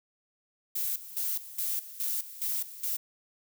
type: noise with tremolo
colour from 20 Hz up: violet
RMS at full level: -31 dBFS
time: 0.75-2.97 s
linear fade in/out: 10 ms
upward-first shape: square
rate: 2.4 Hz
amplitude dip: 80%
effects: none